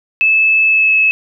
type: tone with pitch glide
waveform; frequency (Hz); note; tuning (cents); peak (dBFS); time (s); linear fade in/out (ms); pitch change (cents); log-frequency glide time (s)
sine; 2613 to 2592; E7 to E7; -16 to -30; -8; 0.21-1.11; 0; -14; 0.66-0.94
effects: none